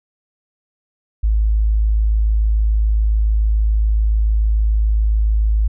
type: tone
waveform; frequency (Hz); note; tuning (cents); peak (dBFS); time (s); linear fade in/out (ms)
sine; 53.5; A1; -48; -12; 1.23-5.68; 10
effects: none